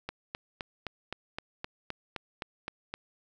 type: click train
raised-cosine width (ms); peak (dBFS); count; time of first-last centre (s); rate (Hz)
0.3; -19; 12; 0.09-2.94; 3.86
effects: none

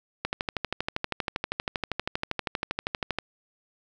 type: click train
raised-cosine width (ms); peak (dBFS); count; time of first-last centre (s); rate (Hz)
0.3; -11; 38; 0.25-3.187; 12.6
effects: none

